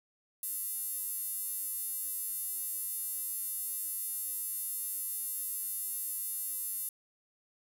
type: tone with high-pass filter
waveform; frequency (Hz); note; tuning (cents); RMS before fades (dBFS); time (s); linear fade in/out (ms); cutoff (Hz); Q
square; 400.1; G4; +35; -37; 0.43-6.89; 2; 11000; 3.5
effects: none